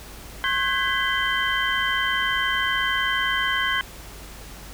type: tone cluster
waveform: sine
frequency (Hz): 1073 / 1522 / 1642 / 2016 / 3112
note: C6 / F#6 / G#6 / B6 / G7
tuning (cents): +43 / +48 / -20 / +35 / -13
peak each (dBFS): -27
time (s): 0.44-3.81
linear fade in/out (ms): 0
effects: added 50 Hz sine -42 dBFS peak until 4.73 s + pink hiss -42 dBFS RMS until 4.73 s